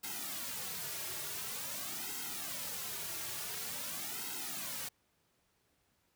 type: noise with flanger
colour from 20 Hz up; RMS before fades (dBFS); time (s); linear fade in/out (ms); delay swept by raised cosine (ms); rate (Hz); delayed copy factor
white; -41; 0.03-4.89; 10; 1.7 to 4; 0.47; -1
effects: pink hiss -75 dBFS RMS until 6.15 s + high-pass 60 Hz 12 dB/octave